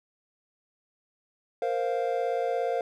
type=chord; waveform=triangle; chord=Bb suspended second; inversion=none; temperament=equal; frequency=466.2 / 523.3 / 698.5 Hz; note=Bb4 / C5 / F5; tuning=0 / 0 / 0 cents; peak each=-28 dBFS; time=1.62-2.81 s; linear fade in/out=2 ms; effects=none